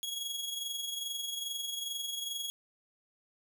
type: tone with amplitude modulation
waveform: sawtooth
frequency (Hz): 3322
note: G#7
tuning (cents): 0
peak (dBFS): -30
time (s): 0.03-2.5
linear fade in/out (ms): 0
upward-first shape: sine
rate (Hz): 22.4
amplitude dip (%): 50
effects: none